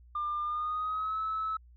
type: tone with pitch glide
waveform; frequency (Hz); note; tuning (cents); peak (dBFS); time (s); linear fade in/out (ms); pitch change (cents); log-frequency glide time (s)
sine; 1199 to 1300; D6 to E6; +36 to -24; -29; 0.15-1.57; 5; +140; 0.43-1.19
effects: tanh soft clip ceiling -26 dBFS + added 60 Hz sine -53 dBFS peak until 1.76 s